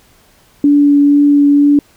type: tone with vibrato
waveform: sine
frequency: 287.5 Hz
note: D4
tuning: 37 cents flat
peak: -5 dBFS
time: 0.64-1.79 s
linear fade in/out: 2 ms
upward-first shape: triangle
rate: 2.1 Hz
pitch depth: 10 cents each way
effects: pink hiss -49 dBFS RMS until 1.96 s